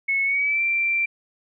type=tone with pitch glide; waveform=sine; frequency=2196 to 2354 Hz; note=C#7 to D7; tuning=-17 to +3 cents; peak=-19 dBFS; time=0.08-1.06 s; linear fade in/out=10 ms; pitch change=+120 cents; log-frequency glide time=0.24-0.62 s; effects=none

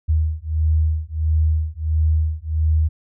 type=beating tone pair; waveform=sine; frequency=77.78 / 79.28 Hz; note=D#2 / D#2; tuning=0 / +33 cents; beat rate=1.5 Hz; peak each=-19 / -19 dBFS; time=0.08-2.89 s; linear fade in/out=20 ms; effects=none

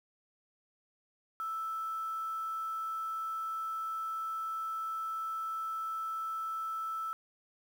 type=tone with quantisation; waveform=sine; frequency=1318.5 Hz; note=E6; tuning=in tune; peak=-34 dBFS; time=1.4-7.13 s; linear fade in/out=0 ms; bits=9; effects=none

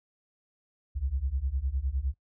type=beating tone pair; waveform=sine; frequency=61.74 / 71.54 Hz; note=B1 / D2; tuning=0 / -45 cents; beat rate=9.8 Hz; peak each=-31 / -30 dBFS; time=0.95-2.14 s; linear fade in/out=20 ms; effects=noise-tail reverb RT60 0.1 s tail -21 dB re dry

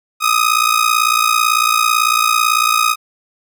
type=ring-modulated tone; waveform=sawtooth; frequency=1252 Hz; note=D#6; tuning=10 cents sharp; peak=-5 dBFS; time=0.2-2.96 s; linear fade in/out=50 ms; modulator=29 Hz; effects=none

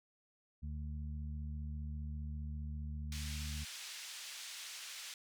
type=harmonic tone; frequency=75 Hz; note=D2; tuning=37 cents sharp; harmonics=1 / 2 / 3; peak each=-40 / -48 / -51 dBFS; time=0.62-3.65 s; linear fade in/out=20 ms
type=band-pass noise; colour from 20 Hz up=pink; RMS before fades=-48 dBFS; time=3.12-5.14 s; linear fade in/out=2 ms; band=2600 to 7900 Hz; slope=12 dB/octave
effects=none

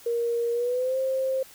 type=tone with pitch glide; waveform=sine; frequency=470 to 527.6 Hz; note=A#4 to C5; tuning=+14 to +14 cents; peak=-23 dBFS; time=0.06-1.43 s; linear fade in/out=5 ms; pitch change=+200 cents; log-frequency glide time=0.52-0.98 s; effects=white hiss -50 dBFS RMS until 1.54 s

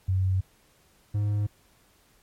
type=tone pair in turn; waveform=sine / triangle; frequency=94 / 103.69 Hz; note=F#2 / G#2; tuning=+28 / -2 cents; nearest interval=major second; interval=170 cents; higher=second; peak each=-21 dBFS; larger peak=neither; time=0.08-0.41 / 1.14-1.47 s; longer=neither; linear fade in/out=10 ms; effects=pink hiss -62 dBFS RMS until 2.22 s + MP3 64 kbps

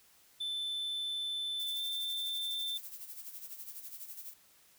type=tone with pitch glide; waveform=triangle; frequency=3527 to 3556 Hz; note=A7 to A7; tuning=+3 to +18 cents; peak=-33 dBFS; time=0.4-2.78 s; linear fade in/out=10 ms; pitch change=+15 cents; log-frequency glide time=1.74-1.8 s
type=noise with tremolo; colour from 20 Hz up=violet; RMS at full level=-44 dBFS; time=1.59-4.34 s; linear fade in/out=10 ms; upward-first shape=sine; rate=12 Hz; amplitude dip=65%
effects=white hiss -64 dBFS RMS until 4.78 s

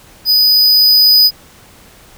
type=tone with level ramp; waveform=square; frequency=4978 Hz; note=D#8; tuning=in tune; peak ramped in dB=-8 to -5 dBFS; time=0.25-1.31 s; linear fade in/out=50 ms; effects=pink hiss -42 dBFS RMS until 2.17 s

